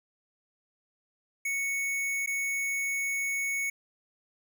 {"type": "tone with dropouts", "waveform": "square", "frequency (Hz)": 2217, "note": "C#7", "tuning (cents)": 0, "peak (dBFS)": -29, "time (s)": [1.45, 3.7], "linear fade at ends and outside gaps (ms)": 5, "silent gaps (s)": [2.262, 2.273], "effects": []}